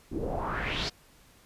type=noise with low-pass filter sweep; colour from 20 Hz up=pink; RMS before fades=-32 dBFS; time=0.11-0.9 s; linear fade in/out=20 ms; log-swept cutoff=290 to 5200 Hz; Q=3.7; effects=pink hiss -59 dBFS RMS until 1.45 s + resampled to 32000 Hz